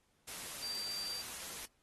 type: tone in noise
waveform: sine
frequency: 4699 Hz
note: D8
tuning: in tune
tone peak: -39 dBFS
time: 0.62-1.22 s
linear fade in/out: 10 ms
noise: white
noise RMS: -45 dBFS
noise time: 0.27-1.66 s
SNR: +3 dB
effects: pink hiss -75 dBFS RMS until 1.82 s + AAC 32 kbps